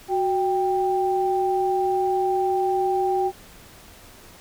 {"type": "tone pair together", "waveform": "sine", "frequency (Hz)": [370, 787.6], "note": ["F#4", "G5"], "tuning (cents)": [0, 8], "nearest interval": "octave + minor second", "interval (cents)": 1308, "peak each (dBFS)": -22, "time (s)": [0.08, 3.32], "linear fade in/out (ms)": 50, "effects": ["pink hiss -47 dBFS RMS until 4.4 s"]}